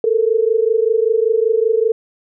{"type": "tone pair together", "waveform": "sine", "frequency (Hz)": [437.4, 462.6], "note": ["A4", "A#4"], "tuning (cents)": [-10, -13], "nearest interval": "minor second", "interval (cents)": 97, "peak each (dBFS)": -15, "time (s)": [0.04, 1.92], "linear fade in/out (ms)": 2, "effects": []}